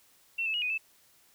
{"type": "tone with pitch steps", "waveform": "sine", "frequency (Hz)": [2706, 2614, 2888, 2488, 2627], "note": ["E7", "E7", "F#7", "D#7", "E7"], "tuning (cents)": [45, -15, -43, -1, -7], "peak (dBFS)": -28, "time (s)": [0.38, 0.78], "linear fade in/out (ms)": 10, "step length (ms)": 80, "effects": ["white hiss -63 dBFS RMS until 1.34 s"]}